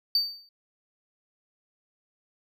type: tone with exponential decay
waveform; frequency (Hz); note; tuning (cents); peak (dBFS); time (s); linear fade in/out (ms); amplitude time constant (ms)
triangle; 4600; D8; -37; -17; 0.15-0.49; 2; 73
effects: none